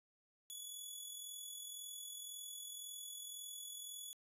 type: tone with amplitude modulation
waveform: 10% pulse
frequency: 3400 Hz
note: G#7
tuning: 40 cents sharp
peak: -37 dBFS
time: 0.5-4.13 s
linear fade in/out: 0 ms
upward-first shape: sine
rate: 41.9 Hz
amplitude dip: 45%
effects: resampled to 32000 Hz